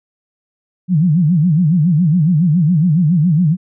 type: tone with vibrato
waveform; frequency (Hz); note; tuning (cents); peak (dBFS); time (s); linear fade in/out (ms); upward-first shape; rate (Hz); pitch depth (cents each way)
sine; 164.81; E3; 0; -9; 0.88-3.57; 50; sine; 7.2; 210
effects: none